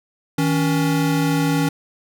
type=tone pair together; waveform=square; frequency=159.23 / 280 Hz; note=D#3 / C#4; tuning=+40 / +18 cents; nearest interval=minor seventh; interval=978 cents; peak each=-20 dBFS; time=0.38-1.69 s; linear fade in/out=5 ms; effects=none